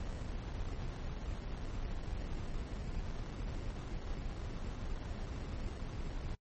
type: noise with sample-and-hold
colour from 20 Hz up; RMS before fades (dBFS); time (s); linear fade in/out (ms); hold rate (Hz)
brown; -40; 0-6.35; 2; 2450
effects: noise-tail reverb RT60 0.1 s tail -24 dB re dry + MP3 32 kbps